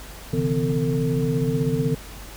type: tone cluster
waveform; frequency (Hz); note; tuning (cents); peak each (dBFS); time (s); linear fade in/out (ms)
sine; 131.3 / 146.9 / 163.2 / 253 / 449; C3 / D3 / E3 / B3 / A4; +6 / +1 / -17 / +42 / +35; -26; 0.33-1.95; 5
effects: added 50 Hz sine -41 dBFS peak until 2.36 s + pink hiss -41 dBFS RMS until 2.36 s